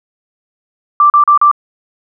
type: tone bursts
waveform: sine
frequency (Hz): 1174.7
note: D6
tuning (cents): 0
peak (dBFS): -4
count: 4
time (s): 1-1.514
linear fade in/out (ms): 2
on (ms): 100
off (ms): 38
effects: none